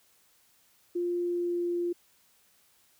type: tone with pitch glide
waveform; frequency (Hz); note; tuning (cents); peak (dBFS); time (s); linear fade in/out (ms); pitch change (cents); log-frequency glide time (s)
sine; 350 to 348; F4 to F4; +4 to -6; -27; 0.95-1.93; 10; -10; 1.24-1.64
effects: white hiss -65 dBFS RMS until 2.99 s